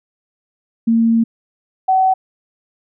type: tone pair in turn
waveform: sine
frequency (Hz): 228.4 / 756.4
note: A#3 / F#5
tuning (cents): -35 / +38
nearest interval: octave + major sixth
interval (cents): 2073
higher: second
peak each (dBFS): -10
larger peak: neither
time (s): 0.87-1.24 / 1.88-2.14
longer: first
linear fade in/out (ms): 10
effects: none